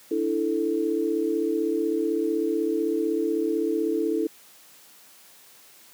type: chord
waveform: sine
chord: D suspended second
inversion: none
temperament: equal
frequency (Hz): 293.7 / 329.6 / 440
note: D4 / E4 / A4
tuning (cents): 0 / 0 / 0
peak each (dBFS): -29 / -25 / -26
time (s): 0.11-4.27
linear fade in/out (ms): 5
effects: white hiss -52 dBFS RMS until 5.93 s + high-pass 150 Hz 12 dB/octave